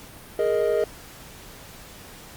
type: chord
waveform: triangle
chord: Ab suspended second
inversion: none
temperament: just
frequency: 415.3 / 467.2 / 623 Hz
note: Ab4 / Bb4 / Eb5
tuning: 0 / +4 / +2 cents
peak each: -22 dBFS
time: 0.39-0.84 s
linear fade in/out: 2 ms
effects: pink hiss -44 dBFS RMS until 2.36 s + Opus 48 kbps